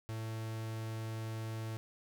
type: tone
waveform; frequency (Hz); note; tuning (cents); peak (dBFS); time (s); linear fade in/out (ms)
45% pulse; 111.2; A2; +19; -38; 0.09-1.77; 0
effects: none